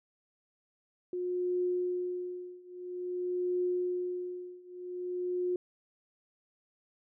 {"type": "tone with tremolo", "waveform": "sine", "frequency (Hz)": 359.6, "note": "F#4", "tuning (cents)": -49, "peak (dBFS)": -27, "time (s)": [1.13, 5.56], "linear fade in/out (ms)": 2, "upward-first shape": "triangle", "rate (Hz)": 0.5, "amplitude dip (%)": 95, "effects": []}